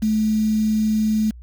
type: tone with quantisation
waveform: sine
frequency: 216.3 Hz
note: A3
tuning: 29 cents flat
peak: -16 dBFS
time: 0.02-1.31 s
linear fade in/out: 10 ms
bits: 6
effects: added 60 Hz sine -37 dBFS peak until 1.42 s